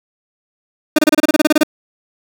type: tone bursts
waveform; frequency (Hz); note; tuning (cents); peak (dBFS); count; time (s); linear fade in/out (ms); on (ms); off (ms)
30% pulse; 305.3; D#4; -33; -5; 13; 0.96-1.634; 5; 26; 28
effects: none